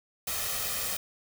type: noise with comb filter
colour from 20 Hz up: white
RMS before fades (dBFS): -32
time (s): 0.27-0.97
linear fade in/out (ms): 5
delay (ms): 1.6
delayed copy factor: +0.6
effects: none